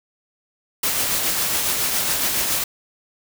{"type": "noise with tremolo", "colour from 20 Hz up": "white", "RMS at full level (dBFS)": -20, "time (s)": [0.83, 2.64], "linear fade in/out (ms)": 5, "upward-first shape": "triangle", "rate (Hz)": 7.2, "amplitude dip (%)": 35, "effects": []}